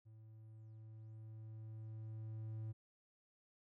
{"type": "tone with level ramp", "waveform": "triangle", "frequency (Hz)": 110, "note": "A2", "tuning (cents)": 0, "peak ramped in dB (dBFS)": [-55, -40], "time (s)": [0.05, 2.73], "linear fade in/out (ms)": 20, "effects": []}